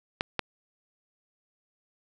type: clicks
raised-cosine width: 0.3 ms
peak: -10 dBFS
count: 2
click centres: 0.209 / 0.393 s
effects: none